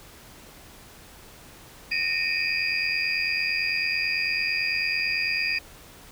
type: tone cluster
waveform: sine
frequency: 1841 / 2306 / 2455 / 2544 / 4824 Hz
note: A#6 / D7 / D#7 / D#7 / D8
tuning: -22 / -32 / -24 / +38 / +46 cents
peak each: -32 / -33 / -27 / -30 / -30 dBFS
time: 1.91-5.59 s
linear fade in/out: 10 ms
effects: pink hiss -48 dBFS RMS until 6.11 s